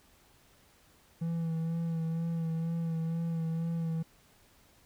triangle tone with vibrato, 164.81 Hz, E3, in tune, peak -28 dBFS, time 1.21-4.03 s, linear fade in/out 10 ms, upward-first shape sine, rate 2.1 Hz, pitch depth 26 cents each way, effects pink hiss -63 dBFS RMS until 4.85 s

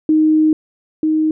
sine tone pair in turn, 311.1 / 312.2 Hz, D#4 / D#4, 0 / +6 cents, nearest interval unison, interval 6 cents, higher second, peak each -9 / -12 dBFS, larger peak first, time 0.09-0.53 / 1.03-1.31 s, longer first, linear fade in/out 2 ms, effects none

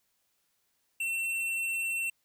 triangle tone with hard clipping, 2703 Hz, E7, 43 cents sharp, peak -31 dBFS, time 1-2.1 s, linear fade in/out 5 ms, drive 13 dB, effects white hiss -75 dBFS RMS until 2.24 s

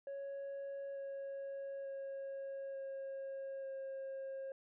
sine tone with pitch steps, 554.4 / 550.3 / 546.1 / 542.1 / 538 Hz, C#5 / C#5 / C#5 / C#5 / C5, 0 / -13 / -26 / -39 / +48 cents, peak -39 dBFS, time 0.07-4.52 s, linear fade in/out 2 ms, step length 890 ms, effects tanh soft clip ceiling -41 dBFS

